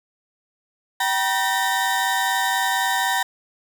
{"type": "tone cluster", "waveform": "35% pulse", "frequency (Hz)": [771, 961, 1818], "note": ["G5", "B5", "A#6"], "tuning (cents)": [-29, -48, -44], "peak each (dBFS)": -22, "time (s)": [1, 3.23], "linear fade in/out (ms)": 5, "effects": []}